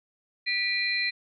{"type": "tone cluster", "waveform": "sine", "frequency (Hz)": [1968, 2398, 4102], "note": ["B6", "D7", "C8"], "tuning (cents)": [-7, 36, -35], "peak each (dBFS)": -29, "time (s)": [0.46, 1.11], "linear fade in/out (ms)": 20, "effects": []}